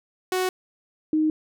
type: tone pair in turn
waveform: sawtooth / sine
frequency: 370 / 310.6 Hz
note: F#4 / D#4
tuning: 0 / -3 cents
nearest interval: minor third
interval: 303 cents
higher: first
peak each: -18 dBFS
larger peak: neither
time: 0.32-0.49 / 1.13-1.3 s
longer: neither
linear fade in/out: 2 ms
effects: none